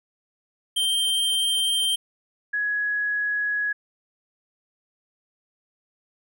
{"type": "tone pair in turn", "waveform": ["square", "sine"], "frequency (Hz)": [3152, 1675.5], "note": ["G7", "G#6"], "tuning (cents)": [9, 15], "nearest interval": "major seventh", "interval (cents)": 1094, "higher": "first", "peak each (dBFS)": [-21, -22], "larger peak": "first", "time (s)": [[0.76, 1.96], [2.53, 3.73]], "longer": "neither", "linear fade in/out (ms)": 10, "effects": []}